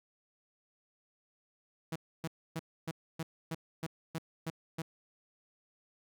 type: tone bursts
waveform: sawtooth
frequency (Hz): 162.3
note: E3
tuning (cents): -27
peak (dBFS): -31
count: 10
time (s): 1.92-4.82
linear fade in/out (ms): 5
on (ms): 38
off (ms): 280
effects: none